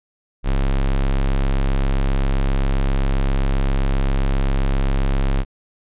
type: tone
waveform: square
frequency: 33.78 Hz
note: C#1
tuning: 44 cents flat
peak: -16 dBFS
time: 0.43-5.45 s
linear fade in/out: 50 ms
effects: resampled to 8000 Hz